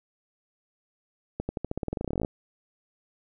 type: accelerating click train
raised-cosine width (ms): 2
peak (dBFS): -16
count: 21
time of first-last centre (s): 1.4-2.248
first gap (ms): 90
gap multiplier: 0.91
effects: none